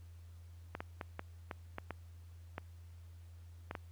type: clicks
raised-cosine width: 0.5 ms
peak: -25 dBFS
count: 10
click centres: 0.751 / 0.805 / 1.012 / 1.194 / 1.512 / 1.784 / 1.907 / 2.581 / 3.711 / 3.752 s
effects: added 85 Hz sine -51 dBFS peak until 3.91 s + pink hiss -70 dBFS RMS until 3.91 s